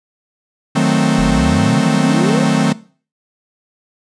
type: chord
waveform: 45% pulse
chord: D# diminished seventh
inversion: none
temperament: equal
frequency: 155.56 / 185 / 220 / 261.6 Hz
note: D#3 / F#3 / A3 / C4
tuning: 0 / 0 / 0 / 0 cents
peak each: -17 dBFS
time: 0.75-2.73 s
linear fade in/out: 10 ms
type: exponential sweep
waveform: sine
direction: up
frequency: 38.89 to 567 Hz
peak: -18 dBFS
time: 1.18-2.44 s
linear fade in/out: 10 ms
effects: noise-tail reverb RT60 0.4 s tail -19 dB re dry + resampled to 22050 Hz